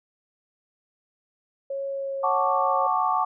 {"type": "tone with vibrato", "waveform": "sine", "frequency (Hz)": 548, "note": "C#5", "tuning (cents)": -20, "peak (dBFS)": -27, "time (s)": [1.7, 2.87], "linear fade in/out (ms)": 5, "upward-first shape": "triangle", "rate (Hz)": 1.6, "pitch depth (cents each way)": 9}
{"type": "chord", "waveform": "sine", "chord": "D major seventh", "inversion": "first", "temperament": "equal", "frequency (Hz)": [740, 880, 1108.7, 1174.7], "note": ["F#5", "A5", "C#6", "D6"], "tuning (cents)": [0, 0, 0, 0], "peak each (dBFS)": -26, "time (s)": [2.23, 3.25], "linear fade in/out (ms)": 10}
{"effects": []}